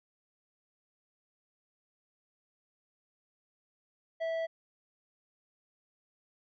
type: tone with tanh clipping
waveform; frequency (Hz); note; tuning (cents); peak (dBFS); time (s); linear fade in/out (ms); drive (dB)
triangle; 655; E5; -11; -32; 4.2-4.47; 20; 13
effects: MP3 96 kbps